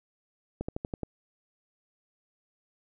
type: slowing click train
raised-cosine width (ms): 2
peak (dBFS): -19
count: 6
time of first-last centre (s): 0.61-1.033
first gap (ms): 75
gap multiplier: 1.06
effects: none